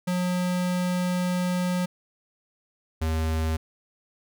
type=tone pair in turn; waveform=square; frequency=180 / 79.86 Hz; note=F#3 / D#2; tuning=-47 / +46 cents; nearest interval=octave + major second; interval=1407 cents; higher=first; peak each=-24 dBFS; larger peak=neither; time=0.07-1.86 / 3.01-3.57 s; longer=first; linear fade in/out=10 ms; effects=none